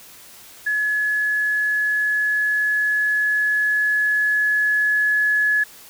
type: tone with level ramp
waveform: sine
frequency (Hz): 1700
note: G#6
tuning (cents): +40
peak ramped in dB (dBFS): -18 to -15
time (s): 0.66-5.64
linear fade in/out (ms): 10
effects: white hiss -44 dBFS RMS until 5.89 s